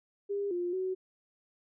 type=tone with pitch steps; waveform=sine; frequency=402.6 / 352.2 / 373.9 Hz; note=G4 / F4 / F#4; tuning=+46 / +15 / +18 cents; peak=-30 dBFS; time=0.29-0.95 s; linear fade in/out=20 ms; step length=220 ms; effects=none